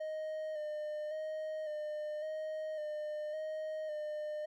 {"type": "tone with vibrato", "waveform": "triangle", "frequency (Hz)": 614, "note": "D#5", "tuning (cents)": -23, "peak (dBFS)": -35, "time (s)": [0, 4.46], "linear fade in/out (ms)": 10, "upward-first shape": "square", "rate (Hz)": 0.9, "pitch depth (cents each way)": 26, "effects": []}